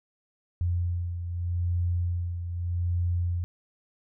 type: beating tone pair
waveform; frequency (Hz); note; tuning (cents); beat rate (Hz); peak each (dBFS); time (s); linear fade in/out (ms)
sine; 87.31 / 88.13; F2 / F2; 0 / +16; 0.82; -26 / -34; 0.61-3.44; 0
effects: none